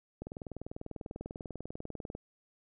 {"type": "click train", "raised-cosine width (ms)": 2, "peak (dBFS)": -27, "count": 40, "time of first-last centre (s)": [0.22, 2.151], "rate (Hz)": 20.2, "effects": []}